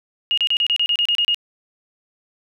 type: tone bursts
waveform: sine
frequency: 2859 Hz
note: F7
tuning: 40 cents sharp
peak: -15 dBFS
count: 11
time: 0.31-1.345 s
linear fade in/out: 0 ms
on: 65 ms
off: 32 ms
effects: none